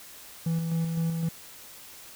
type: tone with tremolo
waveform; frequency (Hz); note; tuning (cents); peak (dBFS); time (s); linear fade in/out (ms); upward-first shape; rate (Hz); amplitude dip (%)
triangle; 164.81; E3; 0; -22; 0.46-1.29; 5; square; 3.9; 35
effects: white hiss -47 dBFS RMS until 2.15 s